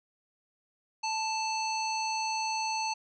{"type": "harmonic tone", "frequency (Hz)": 880, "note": "A5", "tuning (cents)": 0, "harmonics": [1, 3, 5, 7, 9], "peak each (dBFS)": [-31, -37, -37, -39, -53], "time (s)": [1.03, 2.94], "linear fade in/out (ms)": 10, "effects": []}